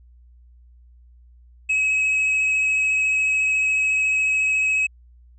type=tone with vibrato; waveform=triangle; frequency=2559 Hz; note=D#7; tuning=48 cents sharp; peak=-16 dBFS; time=1.69-4.87 s; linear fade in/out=10 ms; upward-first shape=triangle; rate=14 Hz; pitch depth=13 cents each way; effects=added 60 Hz sine -47 dBFS peak until 5.38 s + resampled to 24000 Hz